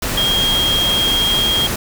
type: tone in noise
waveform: sine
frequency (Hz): 3241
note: G#7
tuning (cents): -43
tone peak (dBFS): -14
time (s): 0.17-1.67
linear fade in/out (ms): 5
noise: pink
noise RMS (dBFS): -21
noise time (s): 0.02-1.76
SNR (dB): +4
effects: none